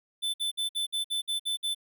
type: tone bursts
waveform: square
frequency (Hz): 3520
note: A7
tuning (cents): 0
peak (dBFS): -28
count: 9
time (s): 0.22-1.748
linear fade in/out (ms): 20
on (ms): 120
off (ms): 56
effects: none